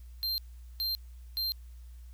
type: tone bursts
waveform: square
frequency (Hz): 4165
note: C8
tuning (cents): -9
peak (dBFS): -30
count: 3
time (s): 0.23-1.52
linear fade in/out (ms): 0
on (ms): 150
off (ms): 420
effects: added 60 Hz sine -45 dBFS peak until 2.13 s + white hiss -67 dBFS RMS until 2.13 s